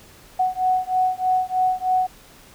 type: beating tone pair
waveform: sine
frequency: 740 / 743.2 Hz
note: F#5 / F#5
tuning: 0 / +7 cents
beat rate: 3.2 Hz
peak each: -21 dBFS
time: 0.39-2.07 s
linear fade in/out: 10 ms
effects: pink hiss -48 dBFS RMS until 2.54 s